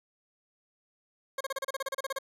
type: tone bursts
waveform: 20% pulse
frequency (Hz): 540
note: C#5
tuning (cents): -45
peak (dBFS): -26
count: 14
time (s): 1.38-2.187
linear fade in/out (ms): 5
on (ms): 27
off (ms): 33
effects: resampled to 32000 Hz